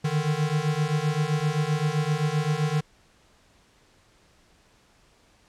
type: beating tone pair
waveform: square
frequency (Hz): 147.5 / 155.2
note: D3 / D#3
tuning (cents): +8 / -4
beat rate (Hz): 7.7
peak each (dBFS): -27 / -26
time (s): 0.04-2.81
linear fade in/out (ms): 10
effects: pink hiss -60 dBFS RMS until 5.48 s + low-pass 8000 Hz 12 dB/octave